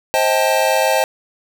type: chord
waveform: square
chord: A half-diminished seventh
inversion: first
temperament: just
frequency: 528 / 633.6 / 792 / 880 Hz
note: C5 / Eb5 / G5 / A5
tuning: +16 / +31 / +18 / 0 cents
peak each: -19 / -19 / -21 / -21 dBFS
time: 0.14-1.04 s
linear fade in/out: 0 ms
effects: none